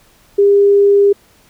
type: tone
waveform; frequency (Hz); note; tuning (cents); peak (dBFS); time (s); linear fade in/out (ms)
sine; 402.4; G4; +45; -6; 0.38-1.13; 10
effects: pink hiss -50 dBFS RMS until 1.49 s